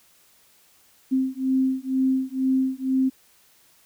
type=beating tone pair; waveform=sine; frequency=261.6 / 263.7 Hz; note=C4 / C4; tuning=0 / +14 cents; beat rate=2.1 Hz; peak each=-23 / -23 dBFS; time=1.11-3.1 s; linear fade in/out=20 ms; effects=white hiss -58 dBFS RMS until 3.85 s